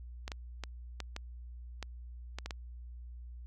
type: clicks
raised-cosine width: 0.2 ms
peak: -22 dBFS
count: 9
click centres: 0.279 / 0.318 / 0.637 / 1.003 / 1.164 / 1.827 / 2.386 / 2.46 / 2.508 s
effects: added 60 Hz sine -44 dBFS peak until 3.46 s